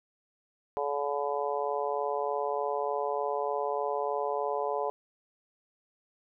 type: harmonic tone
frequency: 143.3 Hz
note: D3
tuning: 42 cents flat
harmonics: 3 / 4 / 5 / 6 / 7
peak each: -33 / -34 / -35 / -36 / -36 dBFS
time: 0.77-4.9 s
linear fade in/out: 0 ms
effects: none